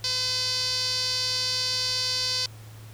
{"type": "tone with band-pass filter", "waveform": "sawtooth", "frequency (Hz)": 508, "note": "B4", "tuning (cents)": 49, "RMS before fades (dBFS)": -27, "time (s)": [0.04, 2.46], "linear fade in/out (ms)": 2, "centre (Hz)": 4700, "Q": 5.6, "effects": ["added 109 Hz sine -42 dBFS peak until 2.93 s", "pink hiss -51 dBFS RMS until 2.93 s"]}